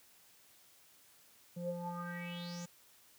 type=tone with low-pass filter sweep; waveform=square; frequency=173.9 Hz; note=F3; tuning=7 cents flat; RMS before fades=-42 dBFS; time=1.56-2.66 s; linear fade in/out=10 ms; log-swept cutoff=380 to 7200 Hz; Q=7.9; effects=white hiss -64 dBFS RMS until 3.18 s + high-pass 60 Hz 12 dB/octave